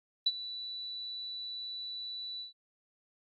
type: tone with ADSR envelope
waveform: sine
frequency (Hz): 3959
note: B7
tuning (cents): +3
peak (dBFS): -22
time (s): 0.26-2.53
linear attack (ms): 7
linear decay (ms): 41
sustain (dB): -16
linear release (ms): 130
effects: AAC 32 kbps